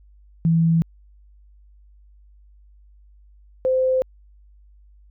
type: tone pair in turn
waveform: sine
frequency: 164.7 / 517.8 Hz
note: E3 / C5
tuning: -1 / -18 cents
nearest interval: octave + minor sixth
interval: 1983 cents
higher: second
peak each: -14 / -16 dBFS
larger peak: first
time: 0.45-0.82 / 3.65-4.02 s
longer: neither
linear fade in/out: 0 ms
effects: added 50 Hz sine -48 dBFS peak until 5.1 s